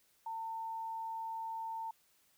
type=tone; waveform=sine; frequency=900 Hz; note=A5; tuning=39 cents sharp; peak=-38 dBFS; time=0.26-1.91 s; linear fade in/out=5 ms; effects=white hiss -71 dBFS RMS until 2.37 s